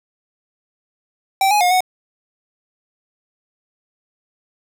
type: tone with pitch steps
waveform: square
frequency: 776 / 834 / 717 / 739 Hz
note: G5 / G#5 / F5 / F#5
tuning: -18 / +7 / +45 / -2 cents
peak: -13 dBFS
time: 1.41-1.806 s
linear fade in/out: 2 ms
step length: 99 ms
effects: none